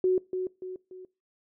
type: tone with echo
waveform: sine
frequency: 370 Hz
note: F#4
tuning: in tune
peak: -20 dBFS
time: 0.04-0.18 s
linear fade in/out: 2 ms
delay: 290 ms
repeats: 3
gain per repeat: -7 dB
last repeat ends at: 1.05 s
effects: noise-tail reverb RT60 0.3 s tail -23 dB re dry